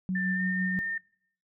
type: tone with tremolo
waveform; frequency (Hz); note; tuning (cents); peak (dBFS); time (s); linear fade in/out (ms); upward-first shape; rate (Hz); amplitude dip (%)
sine; 185.6; F#3; +6; -26; 0.09-0.79; 0; sine; 6; 30
type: tone with pitch glide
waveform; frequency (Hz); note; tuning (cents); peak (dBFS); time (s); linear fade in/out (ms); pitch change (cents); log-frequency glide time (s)
sine; 1781 to 1816.3; A6 to A#6; +21 to -45; -29; 0.15-0.98; 5; +34; 0.35-0.4
effects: noise-tail reverb RT60 0.7 s tail -24 dB re dry